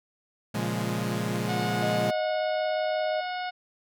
sawtooth chord, Bb minor seventh, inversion none, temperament equal with one note detuned, 117.83 / 138.59 / 174.61 / 207.7 Hz, Bb2 / Db3 / F3 / Ab3, +19 / 0 / 0 / 0 cents, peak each -28 / -32 / -29 / -27 dBFS, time 0.54-2.11 s, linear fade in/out 10 ms
harmonic tone, 728 Hz, F#5, 28 cents flat, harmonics 1 / 2 / 3 / 4 / 5 / 6 / 7, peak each -31 / -37 / -41 / -43 / -45 / -47 / -48 dBFS, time 1.48-3.51 s, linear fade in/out 20 ms
sine tone with vibrato, 622.3 Hz, D#5, in tune, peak -26 dBFS, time 1.82-3.21 s, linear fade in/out 10 ms, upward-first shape sine, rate 17 Hz, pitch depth 8 cents each way
effects none

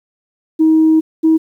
sine tone pair in turn, 317.1 / 319.9 Hz, D#4 / D#4, +33 / +48 cents, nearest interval unison, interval 15 cents, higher second, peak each -6 dBFS, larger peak neither, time 0.59-1.01 / 1.23-1.38 s, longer first, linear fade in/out 20 ms, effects tanh soft clip ceiling -3 dBFS + 8-bit

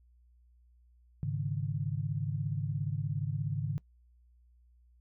sine chord, Ab suspended fourth, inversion none, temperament equal, 103.83 / 138.59 / 155.56 Hz, Ab2 / Db3 / Eb3, 0 / 0 / 0 cents, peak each -36 / -34 / -36 dBFS, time 1.23-3.78 s, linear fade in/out 0 ms, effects noise-tail reverb RT60 0.1 s tail -22 dB re dry + added 60 Hz sine -60 dBFS peak until 5 s

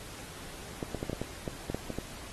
clicks, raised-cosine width 2 ms, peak -20 dBFS, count 11, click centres 0.828 / 0.947 / 1.029 / 1.097 / 1.131 / 1.216 / 1.478 / 1.7 / 1.746 / 1.903 / 1.986 s, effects pink hiss -46 dBFS RMS until 2.32 s + AAC 32 kbps

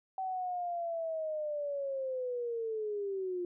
sine linear sweep, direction down, 764 to 349.9 Hz, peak -33 dBFS, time 0.18-3.45 s, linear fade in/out 2 ms, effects none

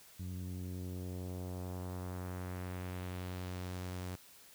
sawtooth tone with low-pass filter sweep, 91 Hz, F#2, 28 cents flat, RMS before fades -42 dBFS, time 0.19-4.16 s, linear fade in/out 10 ms, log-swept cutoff 190 to 10000 Hz, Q 1.1, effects white hiss -59 dBFS RMS until 4.54 s

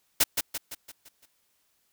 white noise with echo, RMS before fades -20 dBFS, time 0.2-0.24 s, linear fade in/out 10 ms, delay 170 ms, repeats 6, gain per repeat -6 dB, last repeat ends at 1.26 s, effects white hiss -71 dBFS RMS until 1.92 s

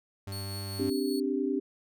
40% pulse tone with vibrato, 98 Hz, G2, in tune, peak -35 dBFS, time 0.27-0.9 s, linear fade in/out 5 ms, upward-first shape sine, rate 11 Hz, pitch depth 9 cents each way
sawtooth tone with tremolo, 4403 Hz, C#8, 13 cents flat, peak -36 dBFS, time 0.32-1.2 s, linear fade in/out 2 ms, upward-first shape sine, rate 5.2 Hz, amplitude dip 30%
sine chord, C suspended second, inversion none, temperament equal with one note detuned, 261.6 / 292.1 / 392 Hz, C4 / D4 / G4, 0 / -9 / 0 cents, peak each -31 dBFS, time 0.79-1.6 s, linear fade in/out 10 ms
effects none

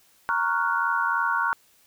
sine chord, Gb major seventh, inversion first, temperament equal, 932.3 / 1108.7 / 1396.9 / 1480 Hz, Bb5 / Db6 / F6 / Gb6, 0 / 0 / 0 / 0 cents, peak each -27 dBFS, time 0.29-1.53 s, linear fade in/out 0 ms, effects white hiss -60 dBFS RMS until 1.86 s

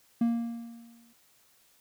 triangle tone with exponential decay, 233.1 Hz, A#3, in tune, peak -19 dBFS, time 0.21-1.13 s, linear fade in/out 5 ms, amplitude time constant 200 ms, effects white hiss -64 dBFS RMS until 1.8 s

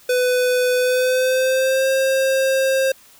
square tone with pitch glide, 499.5 to 532.3 Hz, B4 to C5, +20 to +30 cents, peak -16 dBFS, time 0.09-2.92 s, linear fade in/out 5 ms, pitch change +110 cents, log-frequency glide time 0.76-1.89 s, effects white hiss -49 dBFS RMS until 3.19 s

